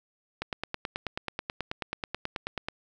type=click train; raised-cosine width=0.3 ms; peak=-15 dBFS; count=22; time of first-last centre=0.42-2.685 s; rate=9.27 Hz; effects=none